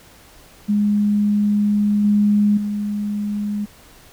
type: tone with level steps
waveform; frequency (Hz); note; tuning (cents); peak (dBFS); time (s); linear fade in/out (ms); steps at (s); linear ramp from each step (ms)
sine; 206.9; G#3; -6; -14 / -12 / -20; 0.68-3.66; 20; 2.04 / 2.57; 5
effects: pink hiss -47 dBFS RMS until 4.12 s